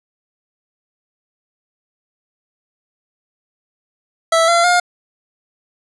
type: tone with pitch steps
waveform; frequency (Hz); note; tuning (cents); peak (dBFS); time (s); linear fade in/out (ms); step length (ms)
25% pulse; 658 / 683.6 / 710.1; E5 / F5 / F5; -3 / -37 / +29; -7; 4.32-4.8; 5; 160
effects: resampled to 24000 Hz